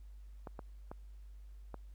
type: clicks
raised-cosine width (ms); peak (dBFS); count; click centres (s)
1; -30; 4; 0.472 / 0.592 / 0.915 / 1.743
effects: added 50 Hz sine -49 dBFS peak until 1.94 s + pink hiss -75 dBFS RMS until 1.94 s